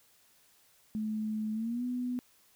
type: tone with pitch glide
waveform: sine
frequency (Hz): 215.9 to 248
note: A3 to B3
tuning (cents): -33 to +7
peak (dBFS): -31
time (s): 0.95-2.19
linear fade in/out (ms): 0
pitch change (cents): +240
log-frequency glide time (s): 1.53-1.84
effects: white hiss -65 dBFS RMS until 2.55 s